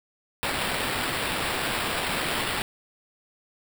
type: noise with sample-and-hold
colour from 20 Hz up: white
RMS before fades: -28 dBFS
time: 0.43-2.62 s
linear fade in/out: 0 ms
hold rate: 6300 Hz
effects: none